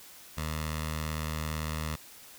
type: tone with notch filter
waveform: 10% pulse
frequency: 77.78 Hz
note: D#2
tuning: in tune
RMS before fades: -34 dBFS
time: 0.37-1.96 s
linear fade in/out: 10 ms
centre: 350 Hz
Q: 0.58
effects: white hiss -51 dBFS RMS until 2.38 s